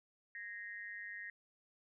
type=tone with amplitude modulation; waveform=sine; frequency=1864.7 Hz; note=A#6; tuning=in tune; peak=-40 dBFS; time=0.35-1.3 s; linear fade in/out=2 ms; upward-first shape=sine; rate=201 Hz; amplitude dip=90%; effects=none